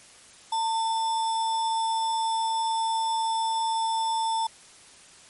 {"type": "tone with sample-and-hold", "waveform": "sine", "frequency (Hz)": 899, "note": "A5", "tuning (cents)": 37, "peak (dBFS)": -23, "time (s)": [0.52, 4.47], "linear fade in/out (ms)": 5, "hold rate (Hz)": 4410, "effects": ["white hiss -51 dBFS RMS until 5.29 s", "MP3 48 kbps"]}